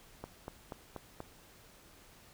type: click train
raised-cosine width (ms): 1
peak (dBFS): -27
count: 5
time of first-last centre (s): 0.24-1.204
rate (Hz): 4.15
effects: pink hiss -59 dBFS RMS until 2.33 s